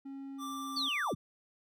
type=tone with pitch glide; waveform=triangle; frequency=273.2 to 270.7 Hz; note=C#4 to C#4; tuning=-25 to -41 cents; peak=-39 dBFS; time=0.05-0.89 s; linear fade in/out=10 ms; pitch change=-16 cents; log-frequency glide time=0.38-0.49 s
type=tone with vibrato; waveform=square; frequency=1174.7 Hz; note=D6; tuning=in tune; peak=-40 dBFS; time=0.38-1.15 s; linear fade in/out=50 ms; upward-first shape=square; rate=19 Hz; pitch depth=8 cents each way
type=linear sweep; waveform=sine; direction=down; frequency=4667 to 46.94 Hz; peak=-31 dBFS; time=0.76-1.15 s; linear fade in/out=10 ms
effects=none